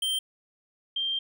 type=tone pair in turn; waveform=square / sine; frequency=3139 / 3172 Hz; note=G7 / G7; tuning=+2 / +20 cents; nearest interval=unison; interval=18 cents; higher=second; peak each=-26 dBFS; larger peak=neither; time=0.02-0.19 / 0.96-1.19 s; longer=second; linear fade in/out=5 ms; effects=none